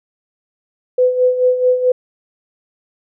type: tone with tremolo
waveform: sine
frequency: 503 Hz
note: B4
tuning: 32 cents sharp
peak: -8 dBFS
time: 0.98-1.92 s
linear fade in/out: 5 ms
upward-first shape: sine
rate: 4.6 Hz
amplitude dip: 65%
effects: none